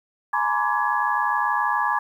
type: tone cluster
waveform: sine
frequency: 840 / 947 / 1027 / 1159 / 1679 Hz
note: G#5 / A#5 / C6 / D6 / G#6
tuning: +19 / +27 / -33 / -23 / +18 cents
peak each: -26 dBFS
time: 0.33-1.99 s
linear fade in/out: 5 ms
effects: 9-bit